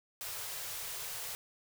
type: band-stop noise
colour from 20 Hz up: white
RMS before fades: -41 dBFS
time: 0.21-1.35 s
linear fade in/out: 0 ms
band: 160 to 390 Hz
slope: 48 dB/octave
effects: none